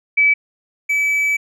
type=tone pair in turn; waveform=sine / triangle; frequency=2297 / 2297 Hz; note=D7 / D7; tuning=-39 / -39 cents; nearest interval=unison; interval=0 cents; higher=neither; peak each=-10 / -13 dBFS; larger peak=first; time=0.17-0.34 / 0.89-1.37 s; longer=second; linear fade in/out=10 ms; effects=none